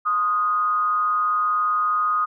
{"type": "tone with frequency modulation", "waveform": "sine", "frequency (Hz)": 1241, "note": "D#6", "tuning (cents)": -5, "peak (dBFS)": -18, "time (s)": [0.05, 2.26], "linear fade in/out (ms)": 20, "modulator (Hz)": 183, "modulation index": 0.37, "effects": []}